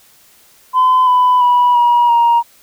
sine tone with pitch steps, 1019 / 998.6 / 978.6 / 959 / 939.8 Hz, C6 / B5 / B5 / A#5 / A#5, -46 / +19 / -16 / +49 / +14 cents, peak -6 dBFS, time 0.73-2.43 s, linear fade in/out 50 ms, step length 340 ms, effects tanh soft clip ceiling -5 dBFS + white hiss -48 dBFS RMS until 2.62 s

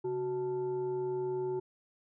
sine tone with frequency modulation, 372 Hz, F#4, 9 cents sharp, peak -31 dBFS, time 0.04-1.6 s, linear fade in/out 10 ms, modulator 508 Hz, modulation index 0.45, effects none

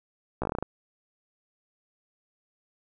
slowing click train, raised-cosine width 1 ms, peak -15 dBFS, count 9, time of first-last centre 0.42-0.626 s, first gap 15 ms, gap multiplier 1.15, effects none

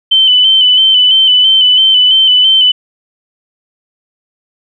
sine tone with vibrato, 3046 Hz, F#7, 50 cents sharp, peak -4 dBFS, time 0.11-2.72 s, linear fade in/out 10 ms, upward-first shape square, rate 3 Hz, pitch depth 30 cents each way, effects none

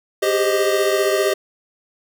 square chord, Ab major seventh, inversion third, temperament equal with one note detuned, 392 / 407.2 / 523.3 / 622.3 Hz, G4 / Ab4 / C5 / Eb5, 0 / -34 / 0 / 0 cents, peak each -20 / -25 / -25 / -21 dBFS, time 0.22-1.34 s, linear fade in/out 10 ms, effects none

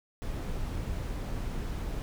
brown noise, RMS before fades -34 dBFS, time 0.22-2.02 s, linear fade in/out 0 ms, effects none

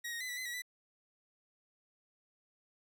sawtooth tone with pitch steps, 1895 / 1867 / 2016 / 1956 / 2033 / 1923 / 1985 Hz, A#6 / A#6 / B6 / B6 / B6 / B6 / B6, +28 / +2 / +35 / -17 / +50 / -47 / +8 cents, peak -35 dBFS, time 0.04-0.621 s, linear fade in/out 10 ms, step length 83 ms, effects none

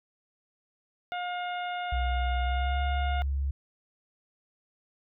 harmonic tone, 713 Hz, F5, 36 cents sharp, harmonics 1 / 2 / 3 / 4 / 5, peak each -32 / -38 / -42 / -44 / -46 dBFS, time 1.12-3.22 s, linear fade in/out 0 ms
sine tone with pitch glide, 62.9 to 68.99 Hz, B1 to C#2, +32 to -8 cents, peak -26 dBFS, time 1.92-3.51 s, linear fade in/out 5 ms, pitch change +160 cents, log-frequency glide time 2.42-2.81 s
effects none

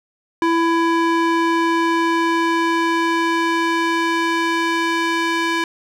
square tone with band-pass filter sweep, 332.9 Hz, E4, 17 cents sharp, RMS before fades -18 dBFS, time 0.42-5.64 s, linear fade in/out 2 ms, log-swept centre 940 to 1900 Hz, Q 0.79, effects none

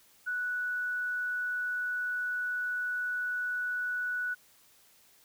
sine tone, 1477 Hz, F#6, 3 cents flat, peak -30 dBFS, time 0.26-4.35 s, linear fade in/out 20 ms, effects white hiss -62 dBFS RMS until 5.24 s

